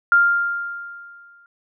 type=tone with exponential decay; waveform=sine; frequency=1398 Hz; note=F6; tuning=1 cent sharp; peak=-9 dBFS; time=0.12-1.46 s; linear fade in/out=1 ms; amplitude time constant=290 ms; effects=none